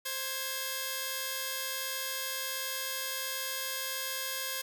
5% pulse tone pair together, 526.6 / 1661.2 Hz, C5 / G#6, +11 / 0 cents, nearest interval octave + minor sixth, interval 1989 cents, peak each -25 dBFS, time 0.05-4.62 s, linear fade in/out 10 ms, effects none

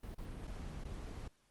brown noise with dropouts, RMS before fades -45 dBFS, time 0.03-1.28 s, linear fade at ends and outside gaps 5 ms, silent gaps 0.148-0.181 / 0.472-0.476 / 0.839-0.85 s, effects pink hiss -74 dBFS RMS until 1.5 s + Opus 32 kbps

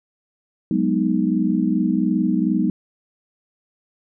sine chord, G# minor seventh, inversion third, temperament equal, 185 / 207.7 / 246.9 / 311.1 Hz, F#3 / G#3 / B3 / D#4, 0 / 0 / 0 / 0 cents, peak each -22 dBFS, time 0.71-2.7 s, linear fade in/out 2 ms, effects none

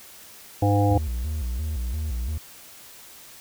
harmonic tone, 101.6 Hz, G#2, 38 cents flat, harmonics 1 / 3 / 5 / 7 / 8, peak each -19 / -24 / -26 / -27 / -28 dBFS, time 0.62-0.98 s, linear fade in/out 5 ms
triangle tone with vibrato, 68 Hz, C#2, 33 cents flat, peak -23 dBFS, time 0.9-2.38 s, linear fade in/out 5 ms, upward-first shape square, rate 2.9 Hz, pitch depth 220 cents each way
effects white hiss -46 dBFS RMS until 3.4 s

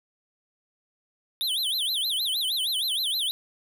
square tone with vibrato, 3520 Hz, A7, in tune, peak -25 dBFS, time 1.41-3.31 s, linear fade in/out 0 ms, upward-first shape sine, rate 6.4 Hz, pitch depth 280 cents each way, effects none

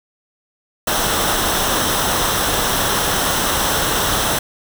pink noise with comb filter, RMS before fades -18 dBFS, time 0.87-4.39 s, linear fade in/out 5 ms, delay 0.43 ms, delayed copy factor -0.55, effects none

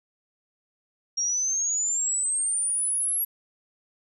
sine exponential sweep, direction up, 5588 to 11470 Hz, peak -23 dBFS, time 1.17-3.25 s, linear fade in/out 10 ms, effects none

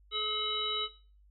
harmonic tone, 427.3 Hz, G#4, 49 cents sharp, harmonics 1 / 3 / 5 / 7 / 9, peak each -41 / -38 / -43 / -36 / -32 dBFS, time 0.11-0.89 s, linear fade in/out 50 ms, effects noise-tail reverb RT60 0.4 s tail -17 dB re dry + added 50 Hz sine -58 dBFS peak until 1.3 s

